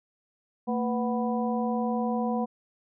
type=harmonic tone with a mistuned harmonic; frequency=246.9 Hz; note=B3; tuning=in tune; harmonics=1 / 2 / 3 / 4; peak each=-27 / -32 / -32 / -36 dBFS; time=0.67-2.46 s; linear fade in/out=20 ms; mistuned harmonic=1; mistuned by=-150 cents; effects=none